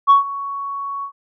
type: tone with ADSR envelope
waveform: sine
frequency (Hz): 1115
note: C#6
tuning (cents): +10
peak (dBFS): -4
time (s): 0.07-1.12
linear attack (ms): 33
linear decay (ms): 130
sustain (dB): -19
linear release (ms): 85
effects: tanh soft clip ceiling -4 dBFS